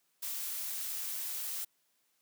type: noise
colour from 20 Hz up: blue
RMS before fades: -38 dBFS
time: 0.22-1.65 s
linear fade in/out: 10 ms
effects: white hiss -75 dBFS RMS until 2.21 s + high-pass 150 Hz 12 dB/octave